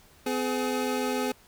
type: tone pair together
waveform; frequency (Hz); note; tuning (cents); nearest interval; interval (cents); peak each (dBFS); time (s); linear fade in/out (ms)
25% pulse; 254.5 / 421.8; C4 / G#4; -48 / +27; major sixth; 875; -25 / -26; 0.26-1.32; 5
effects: pink hiss -57 dBFS RMS until 1.47 s